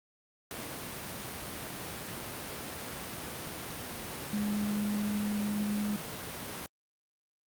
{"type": "tone in noise", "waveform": "sine", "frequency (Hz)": 207.6, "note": "G#3", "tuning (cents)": 0, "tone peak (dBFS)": -29, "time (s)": [4.33, 5.96], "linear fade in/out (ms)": 0, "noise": "pink", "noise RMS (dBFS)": -39, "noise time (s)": [0.51, 6.66], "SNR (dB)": 7, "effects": ["high-pass 100 Hz 12 dB/octave", "Opus 48 kbps"]}